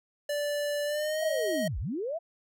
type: tone with pitch glide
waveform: square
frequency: 584 to 629.5 Hz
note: D5 to D#5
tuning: -10 to +20 cents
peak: -29 dBFS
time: 0.29-1.68 s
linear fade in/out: 5 ms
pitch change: +130 cents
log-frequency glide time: 0.85-1.22 s
type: linear two-way sweep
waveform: sine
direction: down then up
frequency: 698.5 to 40.38 to 698.5 Hz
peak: -30 dBFS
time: 1.21-2.19 s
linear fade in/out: 20 ms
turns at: 1.79 s
effects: none